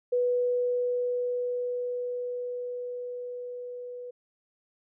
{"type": "tone with level ramp", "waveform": "sine", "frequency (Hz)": 491.8, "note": "B4", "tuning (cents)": -7, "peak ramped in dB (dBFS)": [-22, -37], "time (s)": [0.12, 4.11], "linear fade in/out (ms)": 10, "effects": []}